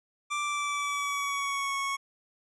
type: tone with pitch glide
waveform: 25% pulse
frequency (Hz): 1176 to 1103.6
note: D6 to C#6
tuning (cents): +2 to -8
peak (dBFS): -25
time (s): 0.3-1.97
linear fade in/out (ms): 20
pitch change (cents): -110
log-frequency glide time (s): 0.42-1.76
effects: resampled to 24000 Hz